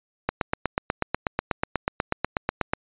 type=click train; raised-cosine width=0.5 ms; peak=-7 dBFS; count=21; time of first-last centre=0.29-2.735 s; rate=8.18 Hz; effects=resampled to 8000 Hz